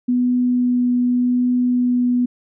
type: tone with vibrato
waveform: sine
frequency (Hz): 246.9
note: B3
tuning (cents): 0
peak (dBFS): -14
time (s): 0.08-2.26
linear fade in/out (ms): 10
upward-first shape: triangle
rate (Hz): 0.86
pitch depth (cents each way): 8
effects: none